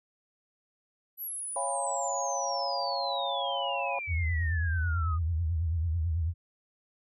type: exponential sweep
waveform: sine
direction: down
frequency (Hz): 12000 to 1213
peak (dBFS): -34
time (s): 1.17-5.19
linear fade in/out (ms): 50
type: chord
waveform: sine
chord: C# dominant seventh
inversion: none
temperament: equal with one note detuned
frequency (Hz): 554.4 / 698.5 / 814.5 / 987.8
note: C#5 / E#5 / G#5 / B5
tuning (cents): 0 / 0 / -34 / 0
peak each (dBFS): -35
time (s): 1.56-3.99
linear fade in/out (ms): 2
type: tone with vibrato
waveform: sine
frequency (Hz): 82.41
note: E2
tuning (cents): 0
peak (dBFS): -26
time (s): 4.07-6.34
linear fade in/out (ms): 50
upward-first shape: triangle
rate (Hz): 9.1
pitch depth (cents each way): 140
effects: none